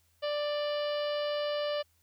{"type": "harmonic tone", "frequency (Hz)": 589, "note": "D5", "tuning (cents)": 5, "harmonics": [1, 2, 3, 4, 5, 6, 7, 8, 9], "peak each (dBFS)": [-30, -41, -44, -49, -41, -49, -49, -47, -56], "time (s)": [0.22, 1.83], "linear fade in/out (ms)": 20, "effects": ["added 83 Hz sine -70 dBFS peak until 2.02 s", "white hiss -71 dBFS RMS until 2.02 s"]}